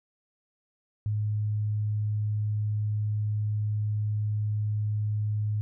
sine tone, 105.7 Hz, G#2, 31 cents sharp, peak -25 dBFS, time 1.06-5.61 s, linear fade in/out 0 ms, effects none

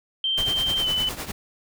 sine tone with pitch glide, 3136 to 3010 Hz, G7 to F#7, 0 to +29 cents, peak -21 dBFS, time 0.24-1.09 s, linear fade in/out 2 ms, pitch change -71 cents, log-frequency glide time 0.8-0.87 s
pink noise with tremolo, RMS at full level -29 dBFS, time 0.37-1.32 s, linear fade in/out 10 ms, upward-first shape triangle, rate 9.8 Hz, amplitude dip 80%
effects none

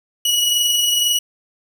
sawtooth tone pair together, 2900 / 2922 Hz, F#7 / F#7, -35 / -22 cents, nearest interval unison, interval 13 cents, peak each -22 / -12 dBFS, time 0.25-1.19 s, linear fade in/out 5 ms, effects none

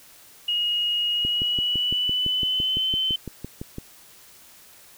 sine tone with pitch glide, 2879 to 3068 Hz, F#7 to G7, -48 to -38 cents, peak -21 dBFS, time 0.48-3.16 s, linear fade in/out 5 ms, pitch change +110 cents, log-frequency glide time 1.12-2.89 s
click train, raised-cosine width 3 ms, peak -19 dBFS, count 16, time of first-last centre 1.25-3.784 s, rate 5.92 Hz
effects white hiss -50 dBFS RMS until 4.97 s

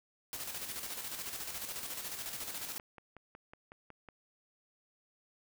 white noise with tremolo, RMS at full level -40 dBFS, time 0.33-2.78 s, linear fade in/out 0 ms, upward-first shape square, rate 14 Hz, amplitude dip 45%
click train, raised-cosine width 0.5 ms, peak -35 dBFS, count 10, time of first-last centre 2.43-4.087 s, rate 5.43 Hz
effects none

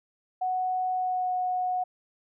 sine tone with pitch glide, 740 to 732.3 Hz, F#5 to F#5, 0 to -18 cents, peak -25 dBFS, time 0.41-1.84 s, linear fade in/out 10 ms, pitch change -18 cents, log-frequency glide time 0.92-1.34 s, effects none

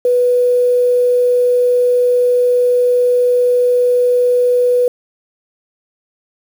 sine tone with quantisation, 492.8 Hz, B4, 4 cents flat, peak -9 dBFS, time 0.05-4.88 s, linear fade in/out 2 ms, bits 6, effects none

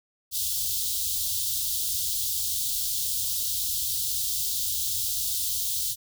white band-stop noise, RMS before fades -28 dBFS, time 0.31-5.96 s, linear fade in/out 50 ms, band 120 to 3300 Hz, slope 48 dB/octave, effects none

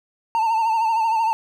triangle tone with vibrato, 897 Hz, A5, 33 cents sharp, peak -15 dBFS, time 0.35-1.33 s, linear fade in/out 0 ms, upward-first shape sine, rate 13 Hz, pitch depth 56 cents each way, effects none

